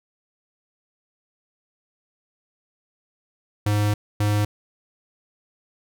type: tone bursts at uneven times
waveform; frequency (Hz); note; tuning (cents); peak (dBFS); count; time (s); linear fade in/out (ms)
square; 104.2; G#2; +6; -19; 2; 3.66-3.94 / 4.2-4.45; 5
effects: none